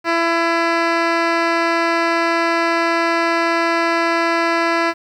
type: tone with low-pass filter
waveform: 10% pulse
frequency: 334.8 Hz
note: E4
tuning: 27 cents sharp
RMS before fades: -17 dBFS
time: 0.04-4.94 s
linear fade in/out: 50 ms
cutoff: 3600 Hz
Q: 0.97
effects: 8-bit